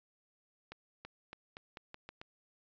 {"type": "accelerating click train", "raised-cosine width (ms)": 0.3, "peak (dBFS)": -30, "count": 8, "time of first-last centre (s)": [0.72, 2.215], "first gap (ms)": 330, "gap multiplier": 0.85, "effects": ["resampled to 16000 Hz"]}